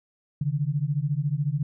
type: beating tone pair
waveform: sine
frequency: 138.59 / 152.59 Hz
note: C#3 / D#3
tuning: 0 / -33 cents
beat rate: 14 Hz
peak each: -26 dBFS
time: 0.41-1.63 s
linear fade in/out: 5 ms
effects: none